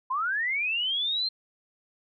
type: linear sweep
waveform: sine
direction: up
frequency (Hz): 987.8 to 4195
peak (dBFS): -25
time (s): 0.1-1.29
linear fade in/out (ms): 10
effects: none